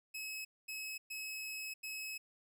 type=tone bursts at uneven times; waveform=sawtooth; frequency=2571 Hz; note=E7; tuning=44 cents flat; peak=-38 dBFS; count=4; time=0.14-0.45 / 0.68-0.98 / 1.1-1.74 / 1.83-2.18 s; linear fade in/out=10 ms; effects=none